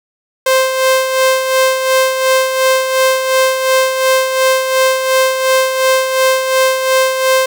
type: tone with tremolo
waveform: sawtooth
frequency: 523.3 Hz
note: C5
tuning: in tune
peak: -4 dBFS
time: 0.46-7.46 s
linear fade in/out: 5 ms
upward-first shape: sine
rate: 2.8 Hz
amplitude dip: 55%
effects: none